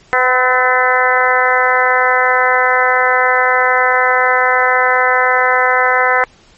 harmonic tone with a mistuned harmonic, 253 Hz, B3, 42 cents sharp, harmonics 2 / 3 / 4 / 5 / 6 / 7 / 8, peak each -17 / -17 / -17 / -17 / -17 / -17 / -17 dBFS, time 0.13-6.24 s, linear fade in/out 0 ms, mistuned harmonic 5, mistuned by +37 cents, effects pink hiss -47 dBFS RMS until 6.57 s + MP3 32 kbps

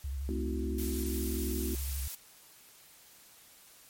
sine tone with vibrato, 68.4 Hz, C#2, 23 cents flat, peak -33 dBFS, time 0.04-2.08 s, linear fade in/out 5 ms, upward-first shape sine, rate 12 Hz, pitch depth 91 cents each way
sine chord, F# half-diminished seventh, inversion first, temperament equal with one note detuned, 220 / 261.6 / 324.5 / 370 Hz, A3 / C4 / E4 / F#4, 0 / 0 / -27 / 0 cents, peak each -39 dBFS, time 0.29-1.75 s, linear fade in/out 0 ms
blue noise, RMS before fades -40 dBFS, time 0.78-2.15 s, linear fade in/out 5 ms
effects white hiss -57 dBFS RMS until 3.89 s + MP3 64 kbps

